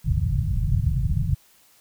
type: low-pass noise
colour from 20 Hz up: white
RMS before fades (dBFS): -22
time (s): 0.04-1.35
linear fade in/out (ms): 20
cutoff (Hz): 150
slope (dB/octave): 48
effects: white hiss -57 dBFS RMS until 1.8 s